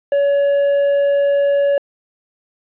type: tone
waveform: triangle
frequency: 565 Hz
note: C#5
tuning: 33 cents sharp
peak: -10 dBFS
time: 0.12-1.78 s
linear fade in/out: 2 ms
effects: resampled to 8000 Hz + 8-bit